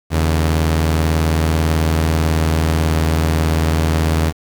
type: tone pair together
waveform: sawtooth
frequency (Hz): 80.2 / 142.13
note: E2 / C#3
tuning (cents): -47 / +44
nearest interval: minor seventh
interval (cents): 991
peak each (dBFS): -10 / -19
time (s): 0.1-4.33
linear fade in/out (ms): 50
effects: 7-bit